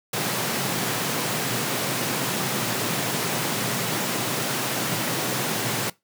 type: high-pass noise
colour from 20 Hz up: pink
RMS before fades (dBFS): -26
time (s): 0.13-5.9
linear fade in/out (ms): 5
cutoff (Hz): 110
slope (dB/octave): 96
effects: noise-tail reverb RT60 0.2 s tail -21 dB re dry